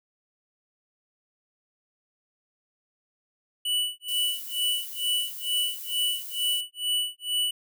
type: tone with tremolo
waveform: square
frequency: 2960 Hz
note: F#7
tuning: in tune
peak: -23 dBFS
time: 3.65-7.51 s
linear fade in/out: 5 ms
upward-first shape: sine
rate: 2.2 Hz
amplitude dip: 100%
type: noise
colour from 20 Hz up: violet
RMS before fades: -38 dBFS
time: 4.08-6.61 s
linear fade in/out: 5 ms
effects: none